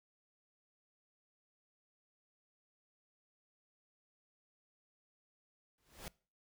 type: noise with exponential growth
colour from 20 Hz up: pink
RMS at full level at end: -44 dBFS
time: 5.78-6.08 s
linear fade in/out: 1 ms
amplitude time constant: 65 ms
effects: noise-tail reverb RT60 0.4 s tail -23 dB re dry